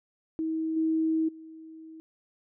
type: tone with level steps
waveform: sine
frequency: 320 Hz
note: D#4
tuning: 49 cents sharp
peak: -27 / -23 / -43 dBFS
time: 0.39-2 s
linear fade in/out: 0 ms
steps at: 0.76 / 1.28 s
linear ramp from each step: 10 ms
effects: none